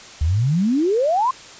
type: exponential sweep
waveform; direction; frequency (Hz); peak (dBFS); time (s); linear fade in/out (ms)
sine; up; 71.1 to 1080; -15; 0.21-1.31; 5
effects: white hiss -40 dBFS RMS until 1.59 s + resampled to 16000 Hz